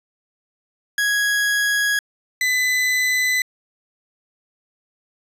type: tone pair in turn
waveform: 40% pulse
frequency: 1661.2 / 2007 Hz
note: G#6 / B6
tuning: 0 / +27 cents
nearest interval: minor third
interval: 327 cents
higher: second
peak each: -16 dBFS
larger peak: neither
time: 0.98-1.99 / 2.41-3.42 s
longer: neither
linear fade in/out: 2 ms
effects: resampled to 32000 Hz + 9-bit